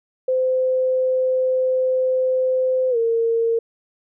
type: tone with pitch glide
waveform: sine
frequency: 515 to 458.8 Hz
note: C5 to A#4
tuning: -28 to -28 cents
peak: -16 dBFS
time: 0.28-3.59 s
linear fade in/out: 5 ms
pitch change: -200 cents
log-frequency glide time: 2.9-2.97 s
effects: none